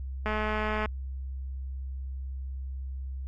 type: click train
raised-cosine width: 0.5 ms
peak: -16 dBFS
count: 129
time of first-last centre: 0.26-0.858 s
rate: 214 Hz
effects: added 66 Hz sine -33 dBFS peak until 3.27 s + AAC 64 kbps